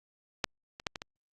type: clicks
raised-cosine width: 0.2 ms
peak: -10 / -26 / -13 / -20 / -22 dBFS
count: 5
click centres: 0.442 / 0.799 / 0.868 / 0.958 / 1.019 s
effects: Opus 48 kbps